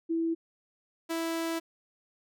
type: tone pair in turn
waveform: sine / sawtooth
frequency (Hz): 329.6 / 329.6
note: E4 / E4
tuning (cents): 0 / 0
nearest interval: unison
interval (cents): 0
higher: neither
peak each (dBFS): -26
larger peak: neither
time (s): 0.09-0.35 / 1.09-1.6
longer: second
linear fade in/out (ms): 20
effects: none